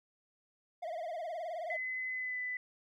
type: tone with vibrato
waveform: triangle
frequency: 668 Hz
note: E5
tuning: 23 cents sharp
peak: -35 dBFS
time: 0.82-1.77 s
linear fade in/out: 10 ms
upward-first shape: triangle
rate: 19 Hz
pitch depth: 150 cents each way
type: tone with pitch glide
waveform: sine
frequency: 2028 to 1997.8 Hz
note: B6 to B6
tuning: +45 to +19 cents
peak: -35 dBFS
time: 1.7-2.57 s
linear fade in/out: 2 ms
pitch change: -26 cents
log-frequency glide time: 2.12-2.39 s
effects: none